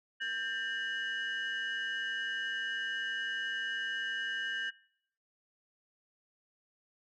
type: tone cluster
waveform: sine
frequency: 1587 / 1798 / 2921 Hz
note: G6 / A6 / F#7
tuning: +21 / +37 / -23 cents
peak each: -35 / -38 / -38 dBFS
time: 0.2-4.71 s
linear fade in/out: 20 ms
effects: noise-tail reverb RT60 0.7 s tail -24 dB re dry + tanh soft clip ceiling -28 dBFS